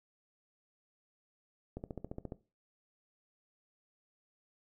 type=click train; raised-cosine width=2 ms; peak=-27 dBFS; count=9; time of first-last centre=1.77-2.322 s; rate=14.5 Hz; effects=noise-tail reverb RT60 0.3 s tail -17 dB re dry